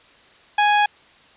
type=tone; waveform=sawtooth; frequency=830.6 Hz; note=G#5; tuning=in tune; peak=-10 dBFS; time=0.58-0.86 s; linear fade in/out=5 ms; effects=white hiss -51 dBFS RMS until 1.36 s + resampled to 8000 Hz